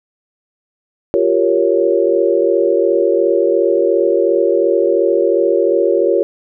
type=chord; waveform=sine; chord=G half-diminished seventh; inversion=third; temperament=equal; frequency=349.2 / 392 / 466.2 / 554.4 Hz; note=F4 / G4 / Bb4 / Db5; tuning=0 / 0 / 0 / 0 cents; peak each=-16 dBFS; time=1.14-6.23 s; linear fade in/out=0 ms; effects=none